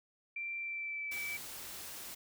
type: tone with pitch glide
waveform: sine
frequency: 2355 to 2307 Hz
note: D7 to D7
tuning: +4 to -31 cents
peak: -37 dBFS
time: 0.36-1.37 s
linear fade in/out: 5 ms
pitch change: -35 cents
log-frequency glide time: 0.58-1.14 s
type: noise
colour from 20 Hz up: white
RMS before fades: -46 dBFS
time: 1.11-2.15 s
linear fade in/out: 10 ms
effects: none